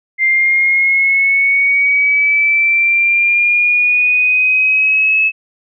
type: linear sweep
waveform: sine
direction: up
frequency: 2093 to 2597 Hz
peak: -9 dBFS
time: 0.18-5.32 s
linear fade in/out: 50 ms
effects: none

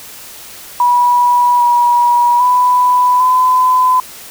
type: tone with pitch steps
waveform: sine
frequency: 975 / 963 / 993 / 1012 Hz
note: B5 / B5 / B5 / B5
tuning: -23 / -44 / +9 / +42 cents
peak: -7 dBFS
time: 0.8-4 s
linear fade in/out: 2 ms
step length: 800 ms
effects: white hiss -33 dBFS RMS until 4.3 s

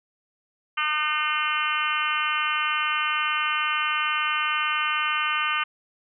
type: harmonic tone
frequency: 303.7 Hz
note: D#4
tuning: 42 cents flat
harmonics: 3 / 4 / 5 / 6 / 7 / 8 / 9 / 10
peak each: -38 / -26 / -30 / -36 / -31 / -33 / -30 / -31 dBFS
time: 0.77-5.64 s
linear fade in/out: 10 ms
effects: none

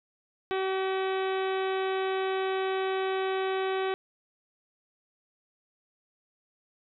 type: harmonic tone with a mistuned harmonic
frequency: 381.2 Hz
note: G4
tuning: 48 cents flat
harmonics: 1 / 2 / 3 / 4 / 5 / 6 / 7 / 8 / 9 / 10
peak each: -28 / -34 / -38 / -40 / -42 / -44 / -45 / -46 / -47 / -48 dBFS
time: 0.51-3.94 s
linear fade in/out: 0 ms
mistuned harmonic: 7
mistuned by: -48 cents
effects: none

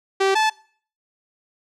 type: tone pair in turn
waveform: sawtooth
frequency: 387.9 / 870.8 Hz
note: G4 / A5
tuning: -18 / -18 cents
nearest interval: octave + major second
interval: 1400 cents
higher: second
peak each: -12 dBFS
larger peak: neither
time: 0.2-0.35 / 0.35-0.5 s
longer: neither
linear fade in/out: 10 ms
effects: noise-tail reverb RT60 0.5 s tail -22 dB re dry + low-pass 6000 Hz 12 dB/octave

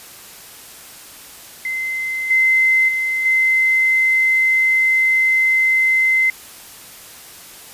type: tone with level steps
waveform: sine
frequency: 2065 Hz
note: C7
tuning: 23 cents flat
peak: -20 / -11 / -17 / -12 dBFS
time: 1.65-6.3 s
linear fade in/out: 2 ms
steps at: 2.3 / 2.88 / 3.25 s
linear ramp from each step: 10 ms
effects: white hiss -39 dBFS RMS until 7.73 s + resampled to 32000 Hz

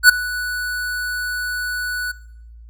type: tone with ADSR envelope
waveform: square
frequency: 1480 Hz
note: F#6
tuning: in tune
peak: -3 dBFS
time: 0.03-2.12 s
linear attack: 62 ms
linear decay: 8 ms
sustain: -20 dB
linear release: 11 ms
effects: noise-tail reverb RT60 0.8 s tail -21 dB re dry + added 57 Hz sine -38 dBFS peak until 2.69 s

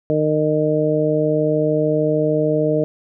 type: harmonic tone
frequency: 153.2 Hz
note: D#3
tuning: 27 cents flat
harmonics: 1 / 2 / 3 / 4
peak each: -22 / -21 / -19 / -20 dBFS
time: 0.1-2.84 s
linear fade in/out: 0 ms
effects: none

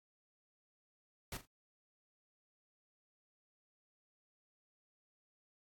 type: noise with echo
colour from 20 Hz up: pink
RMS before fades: -43 dBFS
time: 1.32-1.37 s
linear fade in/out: 2 ms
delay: 42 ms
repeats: 2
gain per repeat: -12 dB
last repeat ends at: 1.454 s
effects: AAC 64 kbps

